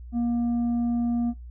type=tone with tanh clipping; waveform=sine; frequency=237.1 Hz; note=A#3; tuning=30 cents sharp; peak=-23 dBFS; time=0.12-1.34 s; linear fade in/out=50 ms; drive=4 dB; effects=noise-tail reverb RT60 0.2 s tail -24 dB re dry + added 60 Hz sine -38 dBFS peak until 1.5 s